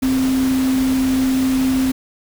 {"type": "tone in noise", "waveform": "sine", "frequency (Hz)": 261.7, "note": "C4", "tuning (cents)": 0, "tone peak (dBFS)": -14, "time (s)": [0.02, 1.92], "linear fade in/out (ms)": 10, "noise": "pink", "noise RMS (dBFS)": -28, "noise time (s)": [0.02, 1.92], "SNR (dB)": 11, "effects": []}